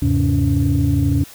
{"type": "tone cluster", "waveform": "sine", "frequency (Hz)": [79.2, 101, 133.7, 283.4], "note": ["D#2", "G#2", "C3", "C#4"], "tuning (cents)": [31, -48, 38, 38], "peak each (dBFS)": -18, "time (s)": [0.02, 1.24], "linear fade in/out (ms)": 5, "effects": ["tanh soft clip ceiling -7 dBFS", "white hiss -41 dBFS RMS until 1.34 s"]}